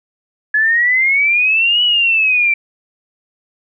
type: exponential two-way sweep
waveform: sine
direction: up then down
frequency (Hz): 1700 to 2960 to 2331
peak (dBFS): -10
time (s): 0.54-2.54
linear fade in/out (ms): 5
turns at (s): 1.83
effects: none